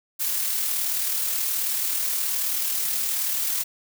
blue noise with amplitude modulation, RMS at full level -24 dBFS, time 0.19-3.64 s, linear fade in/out 20 ms, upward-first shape sine, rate 38.7 Hz, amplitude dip 30%, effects none

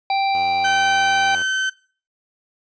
harmonic tone, 784 Hz, G5, in tune, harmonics 1 / 3 / 5 / 6, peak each -17 / -27 / -31 / -33 dBFS, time 0.1-1.35 s, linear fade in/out 2 ms
5% pulse tone with vibrato, 87.31 Hz, F2, in tune, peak -24 dBFS, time 0.34-1.43 s, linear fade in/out 5 ms, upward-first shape sine, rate 12 Hz, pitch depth 14 cents each way
35% pulse tone, 1535 Hz, G6, 37 cents flat, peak -17 dBFS, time 0.64-1.7 s, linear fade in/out 10 ms
effects noise-tail reverb RT60 0.4 s tail -19 dB re dry + resampled to 16000 Hz

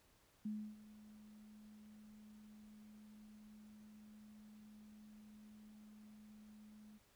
sine tone with ADSR envelope, 212.7 Hz, G#3, 42 cents sharp, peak -39 dBFS, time 0.45-6.99 s, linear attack 7 ms, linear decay 300 ms, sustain -18 dB, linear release 26 ms, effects pink hiss -72 dBFS RMS until 7.15 s

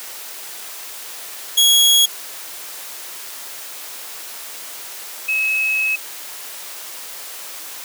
sawtooth / sine tone pair in turn, 3322 / 2573 Hz, G#7 / E7, 0 / -43 cents, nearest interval major third, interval 443 cents, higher first, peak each -7 / -16 dBFS, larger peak first, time 1.57-2.06 / 5.28-5.96 s, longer second, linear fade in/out 10 ms, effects white hiss -33 dBFS RMS until 7.84 s + high-pass 400 Hz 12 dB/octave

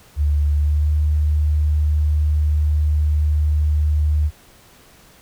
sine tone with pitch glide, 73.42 to 75.4 Hz, D2 to D2, 0 to +46 cents, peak -14 dBFS, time 0.16-4.31 s, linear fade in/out 50 ms, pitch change +46 cents, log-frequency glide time 0.54-0.89 s, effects pink hiss -49 dBFS RMS until 5.21 s

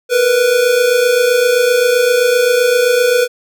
square tone pair together, 466.2 / 493.9 Hz, A#4 / B4, 0 / 0 cents, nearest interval minor second, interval 100 cents, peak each -17 / -11 dBFS, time 0.09-3.28 s, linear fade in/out 50 ms, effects none

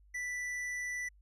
triangle tone with hard clipping, 1975.5 Hz, B6, in tune, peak -37 dBFS, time 0.14-1.09 s, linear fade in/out 10 ms, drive 12 dB, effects added 50 Hz sine -59 dBFS peak until 1.21 s

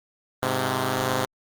5% pulse tone pair together, 103.4 / 129.6 Hz, G#2 / C3, -7 / -16 cents, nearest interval major third, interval 391 cents, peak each -17 / -13 dBFS, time 0.43-1.25 s, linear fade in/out 0 ms, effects Opus 24 kbps

